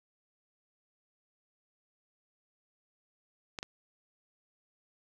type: clicks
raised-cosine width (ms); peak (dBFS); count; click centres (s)
0.2; -20; 2; 3.588 / 3.629
effects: none